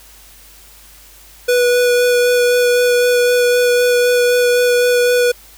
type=tone with vibrato; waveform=square; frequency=489.6 Hz; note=B4; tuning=15 cents flat; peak=-11 dBFS; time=1.48-5.32 s; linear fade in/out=10 ms; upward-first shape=sine; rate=3.9 Hz; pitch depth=10 cents each way; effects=added 50 Hz sine -46 dBFS peak until 5.57 s + white hiss -43 dBFS RMS until 5.57 s